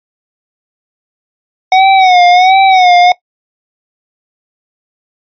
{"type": "tone with vibrato", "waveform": "square", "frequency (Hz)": 740, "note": "F#5", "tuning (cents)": 0, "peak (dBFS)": -4, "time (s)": [1.72, 3.12], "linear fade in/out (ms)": 2, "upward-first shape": "sine", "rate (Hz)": 1.4, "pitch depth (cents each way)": 81, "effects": ["noise-tail reverb RT60 0.1 s tail -19 dB re dry", "resampled to 11025 Hz"]}